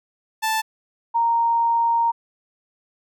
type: tone pair in turn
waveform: sawtooth / sine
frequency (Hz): 880 / 929.1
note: A5 / A#5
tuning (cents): 0 / -6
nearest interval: minor second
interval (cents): 94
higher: second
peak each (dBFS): -16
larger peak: neither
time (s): 0.42-0.62 / 1.14-2.12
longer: second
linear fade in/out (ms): 20
effects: none